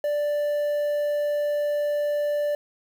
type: tone with quantisation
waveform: triangle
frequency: 587.3 Hz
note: D5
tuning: in tune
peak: -20 dBFS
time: 0.04-2.55 s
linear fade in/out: 2 ms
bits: 8
effects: none